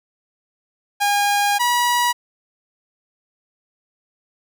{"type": "tone pair in turn", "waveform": "sawtooth", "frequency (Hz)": [814, 968], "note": ["G#5", "B5"], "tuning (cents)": [-35, -35], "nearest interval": "minor third", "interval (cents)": 300, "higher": "second", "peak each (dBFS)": -12, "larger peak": "neither", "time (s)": [[1, 1.59], [1.59, 2.13]], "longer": "first", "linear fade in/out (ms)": 20, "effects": []}